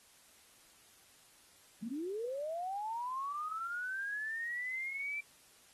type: linear sweep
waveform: sine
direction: up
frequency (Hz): 207.7 to 2349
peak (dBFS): -36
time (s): 1.82-5.21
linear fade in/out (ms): 10
effects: white hiss -63 dBFS RMS until 5.73 s + AAC 32 kbps